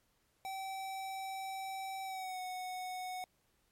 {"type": "tone with pitch glide", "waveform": "square", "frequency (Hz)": [770, 737.4], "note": ["G5", "F#5"], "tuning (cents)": [-31, -6], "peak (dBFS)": -40, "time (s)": [0.45, 3.24], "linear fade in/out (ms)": 0, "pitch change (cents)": -75, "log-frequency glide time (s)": [2.04, 2.4], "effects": ["pink hiss -75 dBFS RMS until 3.71 s", "MP3 64 kbps"]}